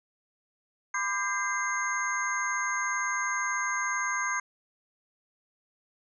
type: tone cluster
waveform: sine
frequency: 1009 / 1187 / 1592 / 2070 / 6450 Hz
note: B5 / D6 / G6 / C7 / G8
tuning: +37 / +18 / +26 / -19 / +48 cents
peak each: -34 / -34 / -32 / -33 / -36 dBFS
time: 0.94-4.4 s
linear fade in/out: 5 ms
effects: none